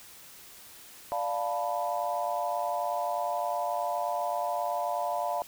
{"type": "chord", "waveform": "sine", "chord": "B half-diminished seventh", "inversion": "first", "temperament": "equal", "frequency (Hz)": [587.3, 698.5, 880, 987.8], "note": ["D5", "F5", "A5", "B5"], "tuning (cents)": [0, 0, 0, 0], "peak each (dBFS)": [-34, -31, -35, -35], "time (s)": [1.12, 5.42], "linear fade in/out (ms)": 0, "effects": ["white hiss -50 dBFS RMS until 5.47 s"]}